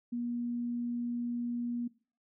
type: tone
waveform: sine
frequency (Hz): 239.5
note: A#3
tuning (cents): +47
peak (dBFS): -32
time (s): 0.12-1.88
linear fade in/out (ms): 10
effects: noise-tail reverb RT60 0.4 s tail -20 dB re dry